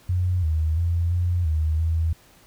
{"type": "tone with pitch steps", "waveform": "sine", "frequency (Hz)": [90.3, 78.9, 85.2, 88.1, 78.3, 81.4], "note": ["F#2", "D#2", "F2", "F2", "D#2", "E2"], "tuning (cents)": [-42, 25, -42, 16, 11, -21], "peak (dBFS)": -19, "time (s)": [0.09, 2.13], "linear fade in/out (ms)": 5, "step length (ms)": 340, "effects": ["pink hiss -54 dBFS RMS until 2.46 s"]}